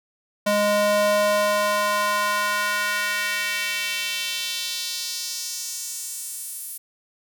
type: tone with high-pass filter sweep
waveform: square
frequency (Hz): 206.8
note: G#3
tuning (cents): -7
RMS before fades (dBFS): -24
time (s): 0.46-6.78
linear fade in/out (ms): 10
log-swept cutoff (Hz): 420 to 11000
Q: 1.9
effects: none